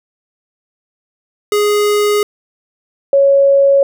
square / sine tone pair in turn, 415.3 / 554.4 Hz, G#4 / C#5, 0 / 0 cents, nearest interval perfect fourth, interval 500 cents, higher second, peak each -11 / -6 dBFS, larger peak second, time 1.52-2.23 / 3.13-3.83 s, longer first, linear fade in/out 2 ms, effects none

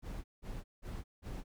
brown noise bursts, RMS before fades -42 dBFS, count 4, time 0.02-1.44 s, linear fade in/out 50 ms, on 220 ms, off 180 ms, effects none

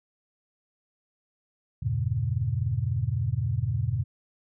sine chord, E diminished seventh, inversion none, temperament just, 82.41 / 98.89 / 118.67 / 142.4 Hz, E2 / G2 / Bb2 / Db3, 0 / +16 / +31 / +47 cents, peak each -33 / -30 / -27 / -32 dBFS, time 1.82-4.04 s, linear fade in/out 10 ms, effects none

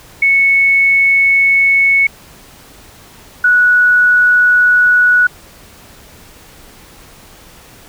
sine tone pair in turn, 2208 / 1469.4 Hz, C#7 / F#6, -7 / -12 cents, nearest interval perfect fifth, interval 705 cents, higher first, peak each -7 / -6 dBFS, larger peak second, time 0.22-2.07 / 3.44-5.27 s, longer first, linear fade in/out 5 ms, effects pink hiss -40 dBFS RMS until 7.88 s

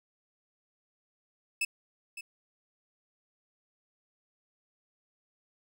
40% pulse tone with echo, 2614 Hz, E7, 15 cents flat, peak -26 dBFS, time 1.61-1.65 s, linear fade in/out 5 ms, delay 560 ms, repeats 1, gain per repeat -12 dB, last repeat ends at 2.21 s, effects none

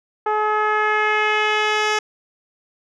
10% pulse tone with low-pass filter sweep, 426 Hz, G#4, 44 cents sharp, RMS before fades -19 dBFS, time 0.26-1.99 s, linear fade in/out 5 ms, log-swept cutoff 1000 to 5100 Hz, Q 1.6, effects none

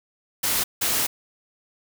white noise bursts at uneven times, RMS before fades -23 dBFS, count 2, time 0.43-0.64 / 0.81-1.07 s, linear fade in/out 10 ms, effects none

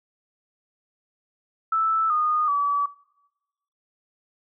sine tone with pitch steps, 1317 / 1228.8 / 1146.5 Hz, E6 / D#6 / D6, -2 / -22 / -42 cents, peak -19 dBFS, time 1.72-2.86 s, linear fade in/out 5 ms, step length 380 ms, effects noise-tail reverb RT60 1.0 s tail -23 dB re dry

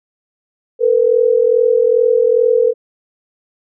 sine tone pair together, 452.5 / 494.9 Hz, A4 / B4, +48 / +4 cents, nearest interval major second, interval 156 cents, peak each -12 dBFS, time 0.79-2.74 s, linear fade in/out 50 ms, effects none

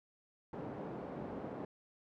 pink band-pass noise, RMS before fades -44 dBFS, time 0.53-1.65 s, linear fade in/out 2 ms, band 190 to 660 Hz, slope 12 dB/octave, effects none

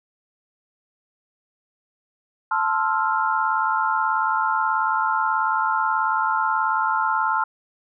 sine chord, F major seventh, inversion first, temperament equal, 880 / 1046.5 / 1318.5 / 1396.9 Hz, A5 / C6 / E6 / F6, 0 / 0 / 0 / 0 cents, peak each -23 / -25 / -26 / -24 dBFS, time 2.51-7.44 s, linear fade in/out 5 ms, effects none

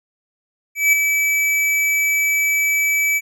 square tone with ADSR envelope, 2300 Hz, D7, 37 cents flat, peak -10 dBFS, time 0.75-3.21 s, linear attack 180 ms, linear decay 3 ms, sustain -6 dB, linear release 42 ms, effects none

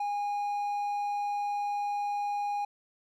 triangle tone, 819 Hz, G#5, 24 cents flat, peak -27 dBFS, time 0-2.65 s, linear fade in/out 5 ms, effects none

